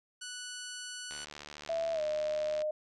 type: tone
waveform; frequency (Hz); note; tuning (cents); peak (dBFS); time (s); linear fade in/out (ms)
10% pulse; 1480; F#6; 0; -32; 0.21-1.25; 10
type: click train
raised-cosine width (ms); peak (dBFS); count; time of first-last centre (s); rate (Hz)
0.2; -27; 113; 1.11-2.619; 74.2
type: tone with pitch glide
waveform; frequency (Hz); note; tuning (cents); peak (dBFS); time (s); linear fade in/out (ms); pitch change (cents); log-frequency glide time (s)
sine; 663 to 611.5; E5 to D#5; +10 to -30; -30; 1.69-2.71; 5; -140; 1.93-2.01
effects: resampled to 24000 Hz